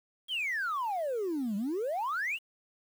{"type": "exponential two-way sweep", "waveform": "sine", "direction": "down then up", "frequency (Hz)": [3322, 193.5, 2982], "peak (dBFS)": -28, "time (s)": [0.28, 2.39], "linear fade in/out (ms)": 50, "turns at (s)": 1.56, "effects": ["tanh soft clip ceiling -28 dBFS", "9-bit"]}